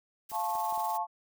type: noise with tremolo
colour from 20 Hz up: blue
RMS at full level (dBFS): -42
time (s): 0.29-0.98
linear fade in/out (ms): 10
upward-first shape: triangle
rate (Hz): 20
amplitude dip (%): 60
type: chord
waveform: sine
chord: F augmented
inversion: none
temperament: just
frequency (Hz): 698.5 / 873.1 / 1091.3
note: F5 / A5 / C#6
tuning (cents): 0 / -14 / -27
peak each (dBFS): -35 / -31 / -36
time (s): 0.31-1.07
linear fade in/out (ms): 50
type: clicks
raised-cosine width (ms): 1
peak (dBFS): -37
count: 4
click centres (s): 0.317 / 0.554 / 0.725 / 0.777
effects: none